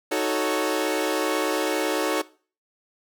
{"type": "chord", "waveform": "sawtooth", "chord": "D# half-diminished seventh", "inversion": "none", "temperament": "equal with one note detuned", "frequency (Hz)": [312, 370, 440, 554.4], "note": ["D#4", "F#4", "A4", "C#5"], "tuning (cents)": [5, 0, 0, 0], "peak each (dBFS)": -24, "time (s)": [0.11, 2.22], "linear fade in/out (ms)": 10, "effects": ["noise-tail reverb RT60 0.4 s tail -20 dB re dry"]}